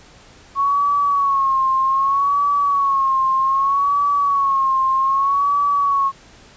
sine tone with vibrato, 1102 Hz, C#6, 11 cents flat, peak -14 dBFS, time 0.55-6.12 s, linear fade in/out 50 ms, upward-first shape sine, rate 0.64 Hz, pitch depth 68 cents each way, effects pink hiss -46 dBFS RMS until 6.56 s + resampled to 16000 Hz

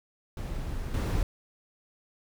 brown noise with level steps, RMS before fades -34 / -27 dBFS, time 0.37-1.23 s, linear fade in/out 2 ms, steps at 0.94 s, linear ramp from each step 2 ms, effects none

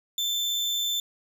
35% pulse tone, 3542 Hz, A7, 11 cents sharp, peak -23 dBFS, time 0.18-1 s, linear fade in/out 2 ms, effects none

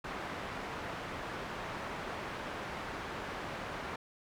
white low-pass noise, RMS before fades -41 dBFS, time 0.04-3.96 s, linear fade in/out 5 ms, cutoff 1500 Hz, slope 12 dB/octave, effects none

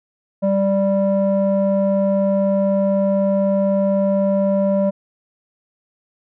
square tone with low-pass filter, 196 Hz, G3, in tune, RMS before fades -17 dBFS, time 0.42-4.91 s, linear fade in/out 20 ms, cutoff 670 Hz, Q 5.2, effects none

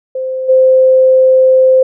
sine tone with level steps, 520 Hz, C5, 11 cents flat, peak -15 / -4 dBFS, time 0.15-1.83 s, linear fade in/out 5 ms, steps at 0.48 s, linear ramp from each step 20 ms, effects none

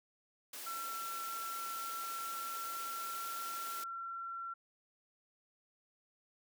white high-pass noise, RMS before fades -46 dBFS, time 0.53-3.84 s, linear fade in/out 5 ms, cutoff 250 Hz, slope 24 dB/octave
sine tone with pitch glide, 1351 to 1359.6 Hz, E6 to F6, +42 to -47 cents, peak -40 dBFS, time 0.66-4.54 s, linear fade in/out 10 ms, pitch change +11 cents, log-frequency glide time 2.04-3.5 s
effects none

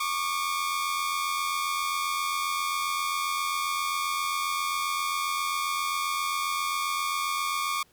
sawtooth tone pair together, 1109 / 1196.5 Hz, C#6 / D6, 0 / +32 cents, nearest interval minor second, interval 132 cents, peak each -26 dBFS, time 0-7.83 s, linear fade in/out 5 ms, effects pink hiss -62 dBFS RMS until 7.92 s

